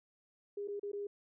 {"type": "tone with dropouts", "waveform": "sine", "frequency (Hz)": 406.6, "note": "G#4", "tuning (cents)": -37, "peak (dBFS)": -37, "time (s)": [0.57, 1.07], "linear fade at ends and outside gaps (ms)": 5, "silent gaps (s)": [[0.676, 0.683], [0.796, 0.83], [0.918, 0.931]], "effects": []}